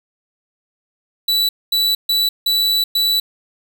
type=tone bursts at uneven times; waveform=45% pulse; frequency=3951 Hz; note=B7; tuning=in tune; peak=-14 dBFS; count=5; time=1.28-1.49 / 1.72-1.95 / 2.09-2.29 / 2.46-2.84 / 2.95-3.2 s; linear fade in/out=5 ms; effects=none